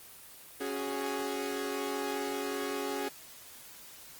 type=chord; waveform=sawtooth; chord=C# suspended fourth; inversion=none; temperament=equal; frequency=277.2 / 370 / 415.3 Hz; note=C#4 / F#4 / G#4; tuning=0 / 0 / 0 cents; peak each=-34 / -35 / -32 dBFS; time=0.6-3.09 s; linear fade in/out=10 ms; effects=white hiss -51 dBFS RMS until 4.19 s + Opus 24 kbps